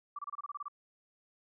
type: tone bursts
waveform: sine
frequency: 1163 Hz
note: D6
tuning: 17 cents flat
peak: -37 dBFS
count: 10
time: 0.16-0.683 s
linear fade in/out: 5 ms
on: 28 ms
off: 27 ms
effects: none